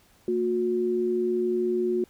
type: tone pair together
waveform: sine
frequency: 227.8 / 361.6 Hz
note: A#3 / F#4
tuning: -40 / -40 cents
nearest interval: minor sixth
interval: 800 cents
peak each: -30 / -23 dBFS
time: 0.28-2.04 s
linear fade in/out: 2 ms
effects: pink hiss -60 dBFS RMS until 2.09 s